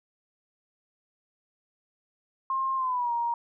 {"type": "tone with pitch glide", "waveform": "sine", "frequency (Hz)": [1063, 941.6], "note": ["C6", "A#5"], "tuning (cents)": [27, 17], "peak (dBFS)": -25, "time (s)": [2.5, 3.34], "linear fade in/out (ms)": 2, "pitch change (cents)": -210, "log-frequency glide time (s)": [2.76, 3.12], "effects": []}